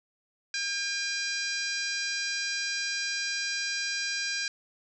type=harmonic tone with a mistuned harmonic; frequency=804 Hz; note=G5; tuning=44 cents sharp; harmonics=2 / 3 / 4 / 5 / 6 / 7 / 8 / 9 / 10; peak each=-34 / -36 / -45 / -38 / -35 / -37 / -44 / -46 / -49 dBFS; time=0.54-4.48 s; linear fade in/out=2 ms; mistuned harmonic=10; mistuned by=-30 cents; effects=none